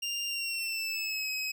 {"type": "tone with pitch glide", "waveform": "25% pulse", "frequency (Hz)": [2794, 2547], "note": ["F7", "D#7"], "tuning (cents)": [0, 40], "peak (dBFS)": -28, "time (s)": [0.02, 1.52], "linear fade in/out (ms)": 10, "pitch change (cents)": -160, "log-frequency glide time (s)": [0.26, 1.28], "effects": []}